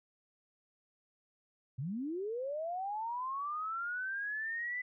sine linear sweep, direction up, 116.54 to 2009 Hz, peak -35 dBFS, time 1.78-4.82 s, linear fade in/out 10 ms, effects none

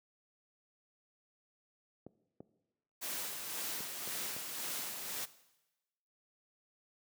clicks, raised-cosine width 2 ms, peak -33 dBFS, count 5, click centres 2.066 / 2.405 / 3.806 / 4.075 / 4.365 s
white noise with tremolo, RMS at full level -39 dBFS, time 3.01-5.26 s, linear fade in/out 20 ms, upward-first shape sine, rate 1.9 Hz, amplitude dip 40%
effects noise-tail reverb RT60 1.0 s tail -17 dB re dry + high-pass 150 Hz 12 dB/octave

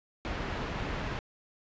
pink low-pass noise, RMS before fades -35 dBFS, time 0.25-1.19 s, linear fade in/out 0 ms, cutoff 2600 Hz, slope 12 dB/octave, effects resampled to 16000 Hz

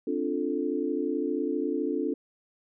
sine chord, D minor seventh, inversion third, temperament equal, 261.6 / 293.7 / 349.2 / 440 Hz, C4 / D4 / F4 / A4, 0 / 0 / 0 / 0 cents, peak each -33 / -30 / -32 / -32 dBFS, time 0.07-2.14 s, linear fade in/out 5 ms, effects none

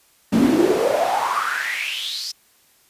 brown noise with high-pass filter sweep, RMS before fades -20 dBFS, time 0.32-2.32 s, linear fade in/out 10 ms, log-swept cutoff 210 to 5300 Hz, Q 7.6, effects white hiss -57 dBFS RMS until 2.89 s + resampled to 32000 Hz

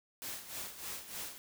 white noise with tremolo, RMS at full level -41 dBFS, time 0.22-1.38 s, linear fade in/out 0 ms, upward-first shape sine, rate 3.3 Hz, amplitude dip 70%, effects none

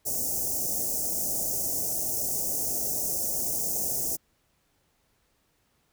white band-stop noise, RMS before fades -29 dBFS, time 0.05-4.17 s, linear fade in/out 20 ms, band 750 to 5600 Hz, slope 48 dB/octave, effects pink hiss -70 dBFS RMS until 5.92 s

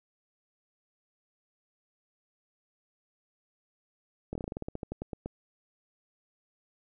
slowing click train, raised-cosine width 2 ms, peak -22 dBFS, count 16, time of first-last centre 4.33-5.26 s, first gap 23 ms, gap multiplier 1.13, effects none

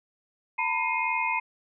sine tone cluster, 908 / 990 / 2130 / 2492 Hz, A#5 / B5 / C7 / D#7, -46 / +4 / +30 / +2 cents, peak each -30 dBFS, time 0.58-1.4 s, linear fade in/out 10 ms, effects none

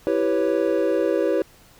triangle chord, C# half-diminished seventh, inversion first, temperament equal, 329.6 / 392 / 493.9 / 554.4 Hz, E4 / G4 / B4 / C#5, 0 / 0 / 0 / 0 cents, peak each -22 dBFS, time 0.07-1.42 s, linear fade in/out 0 ms, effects pink hiss -52 dBFS RMS until 1.79 s

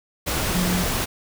sine tone in noise, 180 Hz, F#3, 47 cents flat, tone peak -21 dBFS, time 0.54-0.84 s, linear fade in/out 20 ms, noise pink, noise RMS -24 dBFS, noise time 0.26-1.06 s, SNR 0 dB, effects none

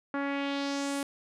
sawtooth tone with low-pass filter sweep, 280 Hz, C#4, 18 cents sharp, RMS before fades -32 dBFS, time 0.14-1.03 s, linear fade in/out 2 ms, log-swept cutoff 1500 to 11000 Hz, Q 2.1, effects none

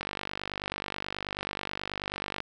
click train, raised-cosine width 0.3 ms, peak -16 dBFS, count 119, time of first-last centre 0.01-2.404 s, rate 49.3 Hz, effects none

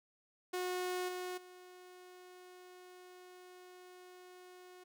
sawtooth tone with level steps, 363.5 Hz, F#4, 31 cents flat, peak -32 / -36 / -50 dBFS, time 0.53-4.84 s, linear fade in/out 10 ms, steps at 1.08 / 1.37 s, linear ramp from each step 10 ms, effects none

